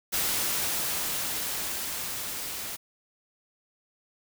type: noise with level ramp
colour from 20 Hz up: white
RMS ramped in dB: -27 to -36 dBFS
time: 0.12-2.77 s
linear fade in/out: 20 ms
effects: none